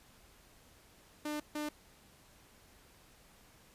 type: tone bursts at uneven times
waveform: sawtooth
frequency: 299.7 Hz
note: D4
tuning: 35 cents sharp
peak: -32 dBFS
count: 2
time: 1.25-1.4 / 1.55-1.69 s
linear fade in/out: 5 ms
effects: pink hiss -62 dBFS RMS until 3.74 s + resampled to 32000 Hz